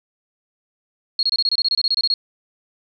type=tone bursts; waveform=sine; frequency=4300 Hz; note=C8; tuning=47 cents sharp; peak=-15 dBFS; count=15; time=1.19-2.14 s; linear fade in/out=2 ms; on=40 ms; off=25 ms; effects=none